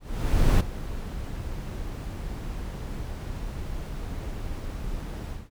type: noise with ADSR envelope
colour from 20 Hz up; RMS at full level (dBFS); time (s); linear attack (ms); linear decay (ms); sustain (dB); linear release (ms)
brown; -18; 0-5.5; 600; 13; -15; 190
effects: none